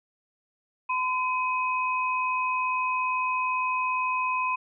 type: tone pair together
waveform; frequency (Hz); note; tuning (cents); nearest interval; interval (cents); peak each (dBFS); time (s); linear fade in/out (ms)
sine; 1014.3 / 2528; B5 / D#7; +46 / +27; octave + major third; 1581; -25 / -30; 0.89-4.56; 10
effects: none

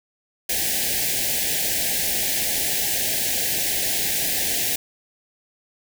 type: band-stop noise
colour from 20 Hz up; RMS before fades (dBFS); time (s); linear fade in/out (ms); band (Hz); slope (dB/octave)
white; -23; 0.49-4.76; 5; 840 to 1600; 96
effects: none

